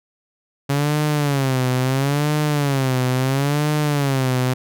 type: tone with vibrato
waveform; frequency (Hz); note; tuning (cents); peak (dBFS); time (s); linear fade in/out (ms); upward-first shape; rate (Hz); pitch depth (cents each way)
sawtooth; 138.5; C#3; -1; -13; 0.69-4.54; 10; sine; 0.74; 150
effects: none